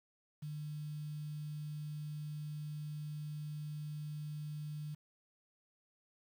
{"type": "tone with quantisation", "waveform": "sine", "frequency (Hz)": 150, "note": "D3", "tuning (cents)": 37, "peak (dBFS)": -40, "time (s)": [0.42, 4.95], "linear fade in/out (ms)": 10, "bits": 10, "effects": []}